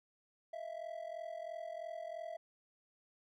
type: ring-modulated tone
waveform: triangle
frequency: 659.3 Hz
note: E5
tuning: in tune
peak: -37 dBFS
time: 0.53-2.37 s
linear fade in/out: 2 ms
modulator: 21.5 Hz
effects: none